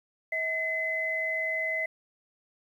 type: tone pair together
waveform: sine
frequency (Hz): 642 / 2034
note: E5 / C7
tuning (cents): -46 / -50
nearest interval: octave + minor sixth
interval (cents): 1996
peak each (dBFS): -34 / -28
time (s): 0.32-1.86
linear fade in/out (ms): 5
effects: 10-bit